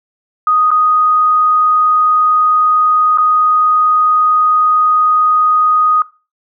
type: tone with dropouts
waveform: sine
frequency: 1244.5 Hz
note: D#6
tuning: in tune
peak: -8 dBFS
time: 0.47-6.02 s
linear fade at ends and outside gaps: 2 ms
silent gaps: 0.706-0.714 / 3.175-3.183 s
effects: noise-tail reverb RT60 0.3 s tail -19 dB re dry